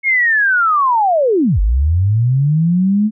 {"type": "linear two-way sweep", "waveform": "sine", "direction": "down then up", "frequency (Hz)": [2189, 46.25, 218.8], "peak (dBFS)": -10, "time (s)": [0.03, 3.11], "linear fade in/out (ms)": 50, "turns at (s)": 1.6, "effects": []}